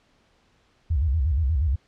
sine tone with vibrato, 72.8 Hz, D2, 15 cents flat, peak -19 dBFS, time 0.9-1.76 s, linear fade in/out 10 ms, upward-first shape square, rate 8.4 Hz, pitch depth 200 cents each way, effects pink hiss -63 dBFS RMS until 1.87 s + low-pass 5000 Hz 12 dB/octave

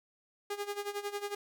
sawtooth tone with tremolo, 408 Hz, G#4, 31 cents flat, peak -29 dBFS, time 0.5-1.35 s, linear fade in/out 5 ms, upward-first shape sine, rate 11 Hz, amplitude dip 80%, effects none

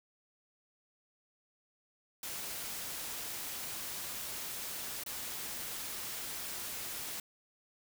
white noise with dropouts, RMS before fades -41 dBFS, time 2.23-7.2 s, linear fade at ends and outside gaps 2 ms, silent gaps 5.036-5.062 s, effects none

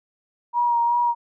sine tone with vibrato, 950 Hz, A#5, 33 cents sharp, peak -17 dBFS, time 0.53-1.15 s, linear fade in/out 50 ms, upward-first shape sine, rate 2.7 Hz, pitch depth 21 cents each way, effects none

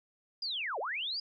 sine linear two-way sweep, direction down then up, 4978 to 399.2 to 4978 Hz, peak -33 dBFS, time 0.42-1.2 s, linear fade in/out 5 ms, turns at 0.79 s, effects none

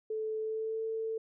sine tone with pitch glide, 436.5 to 445.4 Hz, A4 to A4, -14 to +21 cents, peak -32 dBFS, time 0.1-1.18 s, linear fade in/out 5 ms, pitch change +35 cents, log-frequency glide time 0.39-0.83 s, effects none

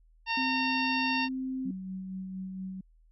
harmonic tone, 914 Hz, A#5, 34 cents flat, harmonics 1 / 2 / 3 / 4 / 5 / 6, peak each -32 / -35 / -31 / -40 / -39 / -43 dBFS, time 0.26-1.29 s, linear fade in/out 50 ms
sine tone, 261.1 Hz, C4, 3 cents flat, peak -31 dBFS, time 0.37-1.71 s, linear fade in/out 5 ms
sine tone with tremolo, 188.4 Hz, F#3, 32 cents sharp, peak -34 dBFS, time 1.65-2.81 s, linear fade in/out 5 ms, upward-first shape sine, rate 4.3 Hz, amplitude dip 30%
effects added 40 Hz sine -58 dBFS peak until 3.11 s

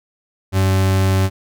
40% pulse tone, 95.5 Hz, G2, 45 cents flat, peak -12 dBFS, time 0.52-1.3 s, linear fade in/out 50 ms, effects none

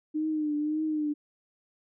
sine tone with vibrato, 304.5 Hz, D#4, 37 cents flat, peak -26 dBFS, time 0.14-1.14 s, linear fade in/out 20 ms, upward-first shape triangle, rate 1.8 Hz, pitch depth 58 cents each way, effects none

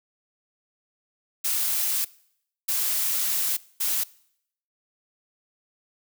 blue noise bursts at uneven times, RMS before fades -25 dBFS, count 3, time 1.44-2.05 / 2.68-3.57 / 3.8-4.04 s, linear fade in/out 10 ms, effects noise-tail reverb RT60 0.7 s tail -22 dB re dry

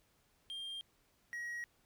triangle tone pair in turn, 3197 / 1900.9 Hz, G7 / A#6, +33 / +33 cents, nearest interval major sixth, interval 900 cents, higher first, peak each -40 / -38 dBFS, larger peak second, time 0.5-0.81 / 1.33-1.64 s, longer neither, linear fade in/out 0 ms, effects pink hiss -73 dBFS RMS until 1.85 s

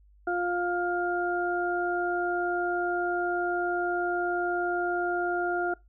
harmonic tone, 352.1 Hz, F4, 14 cents sharp, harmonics 1 / 2 / 4, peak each -29 / -30 / -31 dBFS, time 0.27-5.74 s, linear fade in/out 5 ms, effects noise-tail reverb RT60 0.2 s tail -22 dB re dry + added 50 Hz sine -55 dBFS peak until 5.88 s

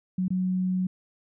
sine tone with dropouts, 184.6 Hz, F#3, 4 cents flat, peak -23 dBFS, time 0.18-0.87 s, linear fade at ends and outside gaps 5 ms, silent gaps 0.282-0.304 s, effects none

